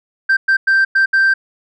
sine tone bursts at uneven times, 1568 Hz, G6, in tune, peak -7 dBFS, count 5, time 0.29-0.37 / 0.48-0.57 / 0.67-0.85 / 0.95-1.06 / 1.13-1.34 s, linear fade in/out 10 ms, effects tanh soft clip ceiling -8 dBFS

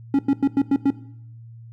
triangle tone bursts, 277.2 Hz, C#4, in tune, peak -12 dBFS, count 6, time 0.14-0.904 s, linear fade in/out 2 ms, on 49 ms, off 94 ms, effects noise-tail reverb RT60 0.7 s tail -17 dB re dry + added 115 Hz sine -39 dBFS peak until 1.72 s

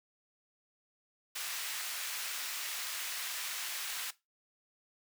pink high-pass noise, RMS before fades -39 dBFS, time 1.35-4.11 s, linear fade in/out 10 ms, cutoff 1700 Hz, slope 12 dB/octave, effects noise-tail reverb RT60 0.2 s tail -17 dB re dry

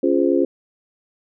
sine chord, Db major seventh, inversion none, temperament just, 277.2 / 346.5 / 415.8 / 519.7 Hz, Db4 / F4 / Ab4 / C5, 0 / -14 / +2 / -12 cents, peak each -19 / -18 / -22 / -22 dBFS, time 0.03-0.45 s, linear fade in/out 5 ms, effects none

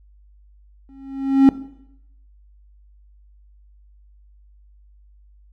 triangle tone with exponential growth, 270.9 Hz, C#4, 40 cents flat, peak -3 dBFS, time 0.89-1.49 s, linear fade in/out 1 ms, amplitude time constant 130 ms, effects noise-tail reverb RT60 0.8 s tail -17 dB re dry + added 50 Hz sine -48 dBFS peak until 5.52 s

